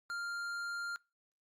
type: tone with tanh clipping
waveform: sine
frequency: 1396.9 Hz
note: F6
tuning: in tune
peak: -39 dBFS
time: 0.1-0.96 s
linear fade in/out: 0 ms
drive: 12 dB
effects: noise-tail reverb RT60 0.3 s tail -25 dB re dry + Opus 48 kbps